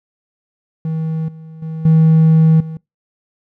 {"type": "tone with level steps", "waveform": "triangle", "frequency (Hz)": 159.9, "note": "D#3", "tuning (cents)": 48, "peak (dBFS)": [-15, -30, -20, -4, -22], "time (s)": [0.85, 2.77], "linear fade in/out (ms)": 2, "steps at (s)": [1.28, 1.62, 1.85, 2.6], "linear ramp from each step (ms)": 5, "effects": ["noise-tail reverb RT60 0.2 s tail -24 dB re dry", "tanh soft clip ceiling -1 dBFS"]}